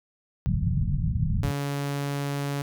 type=low-pass noise; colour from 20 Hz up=white; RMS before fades=-25 dBFS; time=0.46-1.51 s; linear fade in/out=0 ms; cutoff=180 Hz; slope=48 dB/octave
type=tone; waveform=sawtooth; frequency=141.7 Hz; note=C#3; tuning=38 cents sharp; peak=-23 dBFS; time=1.43-2.62 s; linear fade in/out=2 ms
effects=none